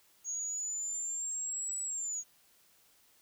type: linear two-way sweep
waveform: sine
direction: up then down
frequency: 6610 to 7890 to 6610 Hz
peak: -34 dBFS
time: 0.24-2.24 s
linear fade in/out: 50 ms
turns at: 1.81 s
effects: white hiss -66 dBFS RMS until 3.21 s